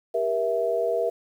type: chord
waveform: sine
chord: E diminished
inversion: first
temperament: just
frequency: 395.6 / 474.7 / 659.3 Hz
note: G4 / Bb4 / E5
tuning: +16 / +31 / 0 cents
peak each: -30 / -25 / -25 dBFS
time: 0.14-1.1 s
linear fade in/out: 10 ms
effects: 9-bit